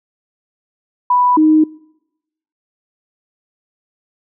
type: tone pair in turn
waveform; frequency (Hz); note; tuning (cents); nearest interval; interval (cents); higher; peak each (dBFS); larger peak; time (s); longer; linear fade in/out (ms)
sine; 987.8 / 311.1; B5 / D#4; 0 / 0; octave + minor sixth; 2000; first; -9 / -7; second; 1.1-1.37 / 1.37-1.64; neither; 5
effects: noise-tail reverb RT60 0.9 s tail -25 dB re dry